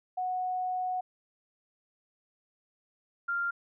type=tone pair in turn; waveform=sine; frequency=736 / 1393.2 Hz; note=F#5 / F6; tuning=-9 / -5 cents; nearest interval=major seventh; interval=1104 cents; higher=second; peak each=-29 / -28 dBFS; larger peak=second; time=0.17-1.01 / 3.28-3.51 s; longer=first; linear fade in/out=10 ms; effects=none